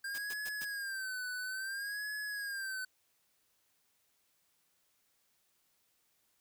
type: tone with vibrato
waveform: square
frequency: 1591 Hz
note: G6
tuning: 25 cents sharp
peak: -38 dBFS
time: 0.04-2.85 s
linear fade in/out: 5 ms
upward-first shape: sine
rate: 0.59 Hz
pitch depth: 110 cents each way
type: noise bursts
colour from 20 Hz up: white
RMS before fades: -45 dBFS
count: 4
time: 0.14-0.65 s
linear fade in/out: 10 ms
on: 45 ms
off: 110 ms
effects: white hiss -75 dBFS RMS until 6.4 s